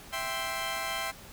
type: chord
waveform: 15% pulse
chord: C major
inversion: first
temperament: equal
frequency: 659.3 / 784 / 1046.5 Hz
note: E5 / G5 / C6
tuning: 0 / 0 / 0 cents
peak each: -30 / -30 / -29 dBFS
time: 0.12-1.12 s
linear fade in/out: 20 ms
effects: pink hiss -49 dBFS RMS until 1.32 s

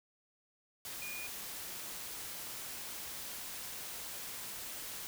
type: tone in noise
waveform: sine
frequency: 2442 Hz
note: D#7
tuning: 33 cents flat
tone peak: -43 dBFS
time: 1.02-1.27 s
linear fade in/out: 0 ms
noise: white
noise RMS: -44 dBFS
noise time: 0.85-5.07 s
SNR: -2 dB
effects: none

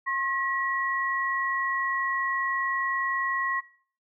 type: tone pair together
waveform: sine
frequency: 1075.4 / 1915 Hz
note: C6 / A#6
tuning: +47 / +46 cents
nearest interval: minor seventh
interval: 999 cents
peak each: -28 dBFS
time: 0.06-3.61 s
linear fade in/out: 20 ms
effects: noise-tail reverb RT60 0.5 s tail -21 dB re dry

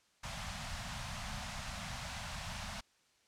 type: band-stop noise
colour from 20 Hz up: pink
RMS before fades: -42 dBFS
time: 0.23-2.81 s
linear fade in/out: 10 ms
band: 220 to 620 Hz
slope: 48 dB/octave
effects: white hiss -71 dBFS RMS until 3.27 s + low-pass 7000 Hz 12 dB/octave

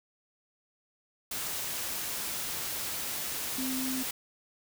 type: tone in noise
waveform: sine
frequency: 260 Hz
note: C4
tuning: 11 cents flat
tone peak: -32 dBFS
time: 3.58-4.03 s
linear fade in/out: 5 ms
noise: white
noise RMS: -35 dBFS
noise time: 1.31-4.11 s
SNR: 0 dB
effects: none

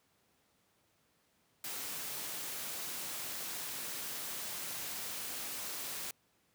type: noise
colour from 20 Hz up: white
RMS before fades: -41 dBFS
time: 1.64-6.11 s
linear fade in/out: 2 ms
effects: pink hiss -73 dBFS RMS until 6.54 s + high-pass 100 Hz 12 dB/octave

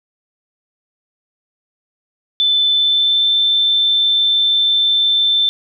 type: tone with pitch glide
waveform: sine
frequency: 3520 to 3547 Hz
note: A7 to A7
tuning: 0 to +13 cents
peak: -11 dBFS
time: 2.4-5.49 s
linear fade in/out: 0 ms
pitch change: +13 cents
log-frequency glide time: 2.72-3.29 s
effects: none

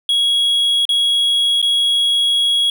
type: tone with dropouts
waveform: triangle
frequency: 3322 Hz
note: G#7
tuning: in tune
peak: -11 dBFS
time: 0.09-2.7 s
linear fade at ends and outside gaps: 2 ms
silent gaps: 0.853-0.891 / 1.617-1.626 s
effects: none

